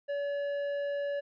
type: tone with tanh clipping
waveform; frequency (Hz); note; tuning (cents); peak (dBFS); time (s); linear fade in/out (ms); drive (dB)
sine; 570; C#5; +48; -32; 0.08-1.21; 20; 9
effects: none